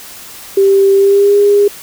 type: tone with pitch glide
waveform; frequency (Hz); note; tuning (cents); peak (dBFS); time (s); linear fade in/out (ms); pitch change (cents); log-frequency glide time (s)
sine; 392 to 407.5; G4 to G#4; 0 to -33; -5; 0.57-1.68; 5; +67; 0.95-1.37
effects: white hiss -32 dBFS RMS until 1.82 s